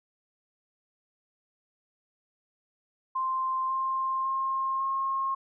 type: tone with pitch steps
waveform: sine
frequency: 1046.5 / 1056.2 / 1066 / 1075.9 Hz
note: C6 / C6 / C6 / C6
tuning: 0 / +16 / +32 / +48 cents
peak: -26 dBFS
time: 3.15-5.35 s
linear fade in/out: 10 ms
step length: 550 ms
effects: none